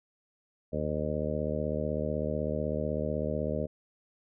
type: harmonic tone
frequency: 76 Hz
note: D#2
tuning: 40 cents flat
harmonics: 1 / 2 / 3 / 4 / 5 / 6 / 7 / 8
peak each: -37 / -36 / -36 / -41 / -41 / -37 / -36 / -36 dBFS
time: 0.72-3.67 s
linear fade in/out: 20 ms
effects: none

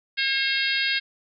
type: harmonic tone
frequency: 539 Hz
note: C#5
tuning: 49 cents flat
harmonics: 3 / 4 / 5 / 6 / 7 / 8 / 9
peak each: -27 / -28 / -29 / -30 / -30 / -31 / -32 dBFS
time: 0.17-1 s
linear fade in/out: 20 ms
effects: none

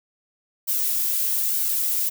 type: noise with flanger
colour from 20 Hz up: violet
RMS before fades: -23 dBFS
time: 0.67-2.1 s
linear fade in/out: 20 ms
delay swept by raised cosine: 1.3 to 3 ms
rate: 1.1 Hz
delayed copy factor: +0.75
effects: none

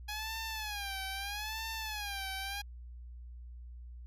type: tone with vibrato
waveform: 10% pulse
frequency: 830.6 Hz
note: G#5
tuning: in tune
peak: -29 dBFS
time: 0.08-2.62 s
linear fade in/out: 10 ms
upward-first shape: sine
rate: 0.78 Hz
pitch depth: 130 cents each way
effects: added 60 Hz sine -45 dBFS peak until 4.06 s + resampled to 32000 Hz

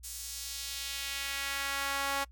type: tone with high-pass filter sweep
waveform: sawtooth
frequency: 277.2 Hz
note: C#4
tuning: in tune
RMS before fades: -36 dBFS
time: 0.03-2.25 s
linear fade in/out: 20 ms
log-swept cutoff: 7600 to 860 Hz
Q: 1.1
effects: noise-tail reverb RT60 0.1 s tail -26 dB re dry + added 60 Hz sine -51 dBFS peak until 2.31 s

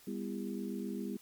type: harmonic tone with a mistuned harmonic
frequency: 67.1 Hz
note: C2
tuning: 44 cents sharp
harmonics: 3 / 4 / 5 / 6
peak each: -39 / -41 / -43 / -45 dBFS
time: 0.07-1.17 s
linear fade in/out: 5 ms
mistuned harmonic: 4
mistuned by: -130 cents
effects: white hiss -60 dBFS RMS until 1.21 s + MP3 96 kbps

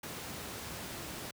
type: noise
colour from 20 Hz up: pink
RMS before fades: -42 dBFS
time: 0.03-1.31 s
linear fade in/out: 5 ms
effects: high-pass 80 Hz 12 dB/octave

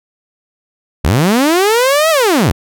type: linear two-way sweep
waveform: sawtooth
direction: up then down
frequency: 57 to 659.3 to 57 Hz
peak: -5 dBFS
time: 1.04-2.52 s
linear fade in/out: 10 ms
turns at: 2.1 s
effects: none

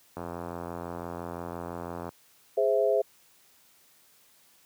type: click train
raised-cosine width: 1 ms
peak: -22 dBFS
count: 166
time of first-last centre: 0.17-2.091 s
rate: 85.9 Hz
type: chord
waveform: sine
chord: Ab augmented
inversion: none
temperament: equal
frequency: 415.3 / 523.3 / 659.3 Hz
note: Ab4 / C5 / E5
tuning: 0 / 0 / 0 cents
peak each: -26 dBFS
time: 2.57-3.02 s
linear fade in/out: 10 ms
effects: white hiss -61 dBFS RMS until 4.65 s + high-pass 80 Hz 12 dB/octave

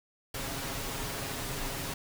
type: noise with comb filter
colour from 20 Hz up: pink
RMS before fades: -36 dBFS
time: 0.34-1.94 s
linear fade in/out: 5 ms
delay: 7.3 ms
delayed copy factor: +0.55
effects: none

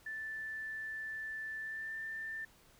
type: tone with pitch glide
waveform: sine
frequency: 1760 to 1783.5 Hz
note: A6 to A6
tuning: 0 to +23 cents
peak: -39 dBFS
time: 0.06-2.45 s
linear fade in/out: 5 ms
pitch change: +23 cents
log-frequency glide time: 1.6-1.96 s
effects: pink hiss -64 dBFS RMS until 2.79 s

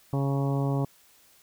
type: harmonic tone with a mistuned harmonic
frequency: 138.59 Hz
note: C#3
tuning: in tune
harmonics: 1 / 2 / 3 / 4 / 5 / 6 / 7 / 8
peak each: -25 / -31 / -35 / -37 / -39 / -41 / -42 / -43 dBFS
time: 0.13-0.85 s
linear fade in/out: 2 ms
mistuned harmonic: 7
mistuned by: -30 cents
effects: white hiss -59 dBFS RMS until 1.42 s

